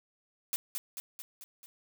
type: noise with echo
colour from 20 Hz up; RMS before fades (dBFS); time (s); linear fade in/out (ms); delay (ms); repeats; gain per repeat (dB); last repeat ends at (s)
blue; -32; 0.53-0.56; 0; 220; 5; -4; 1.66
effects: none